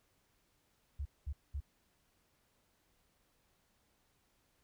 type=tone bursts; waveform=sine; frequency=71 Hz; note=C#2; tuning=42 cents sharp; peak=-36 dBFS; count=3; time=0.99-1.605 s; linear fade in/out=10 ms; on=65 ms; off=210 ms; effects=pink hiss -75 dBFS RMS until 4.63 s